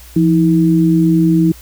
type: tone pair together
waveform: sine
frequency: 170 / 320.9 Hz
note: F3 / E4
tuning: -46 / -46 cents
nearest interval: major seventh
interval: 1100 cents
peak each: -11 dBFS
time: 0.16-1.52 s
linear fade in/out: 5 ms
effects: added 60 Hz sine -37 dBFS peak until 1.61 s + white hiss -41 dBFS RMS until 1.61 s